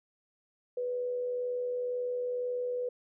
sine tone with amplitude modulation, 493.9 Hz, B4, in tune, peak -29 dBFS, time 0.77-2.89 s, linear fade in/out 5 ms, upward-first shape sine, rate 82 Hz, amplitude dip 30%, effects none

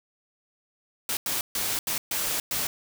white noise bursts at uneven times, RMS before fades -28 dBFS, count 6, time 1.09-1.17 / 1.26-1.41 / 1.55-1.79 / 1.87-1.98 / 2.11-2.4 / 2.51-2.67 s, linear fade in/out 2 ms, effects none

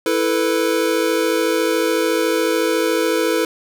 square chord, E suspended fourth, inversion none, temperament equal, 329.6 / 440 / 493.9 Hz, E4 / A4 / B4, 0 / 0 / 0 cents, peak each -21 dBFS, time 0.06-3.45 s, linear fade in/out 2 ms, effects none

